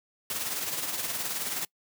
white noise with tremolo, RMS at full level -30 dBFS, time 0.3-1.65 s, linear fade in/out 2 ms, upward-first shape triangle, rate 19 Hz, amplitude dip 55%, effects noise-tail reverb RT60 0.1 s tail -25 dB re dry + high-pass 100 Hz 12 dB/octave

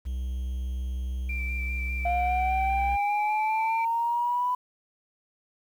triangle tone, 63.4 Hz, B1, 46 cents sharp, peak -26 dBFS, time 0.05-2.97 s, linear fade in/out 20 ms
sine tone with vibrato, 2349 Hz, D7, in tune, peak -32 dBFS, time 1.29-3.85 s, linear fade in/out 5 ms, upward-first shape square, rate 5 Hz, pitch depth 14 cents each way
sine linear sweep, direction up, 698.5 to 998 Hz, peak -23 dBFS, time 2.05-4.55 s, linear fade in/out 5 ms
effects tanh soft clip ceiling -15 dBFS + 9-bit

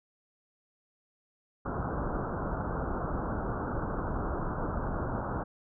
pink low-pass noise, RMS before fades -33 dBFS, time 1.65-5.44 s, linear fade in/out 10 ms, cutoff 1500 Hz, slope 96 dB/octave, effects none

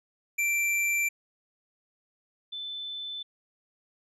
square / sine tone pair in turn, 2349 / 3520 Hz, D7 / A7, 0 / 0 cents, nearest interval perfect fifth, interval 700 cents, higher second, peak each -25 / -34 dBFS, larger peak first, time 0.38-1.09 / 2.52-3.23 s, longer neither, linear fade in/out 10 ms, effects resampled to 32000 Hz

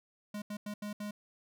square tone bursts at uneven times, 207.7 Hz, G#3, in tune, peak -38 dBFS, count 5, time 0.34-0.42 / 0.5-0.57 / 0.66-0.74 / 0.82-0.93 / 1-1.11 s, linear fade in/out 5 ms, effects none

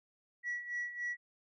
sine tone with tremolo, 1936 Hz, B6, 35 cents flat, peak -32 dBFS, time 0.43-1.17 s, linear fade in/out 50 ms, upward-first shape sine, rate 3.5 Hz, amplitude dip 75%, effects tanh soft clip ceiling -32 dBFS

